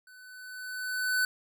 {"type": "tone with level ramp", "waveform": "square", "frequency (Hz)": 1504, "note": "F#6", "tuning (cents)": 28, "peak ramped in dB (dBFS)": [-52, -24], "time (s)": [0.07, 1.25], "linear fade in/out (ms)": 2, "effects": []}